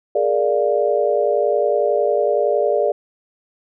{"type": "chord", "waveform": "sine", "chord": "Bb dominant seventh", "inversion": "third", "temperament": "equal", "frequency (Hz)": [415.3, 466.2, 587.3, 698.5], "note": ["Ab4", "Bb4", "D5", "F5"], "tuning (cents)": [0, 0, 0, 0], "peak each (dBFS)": [-20, -21, -18, -24], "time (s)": [0.15, 2.92], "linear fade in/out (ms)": 5, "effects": []}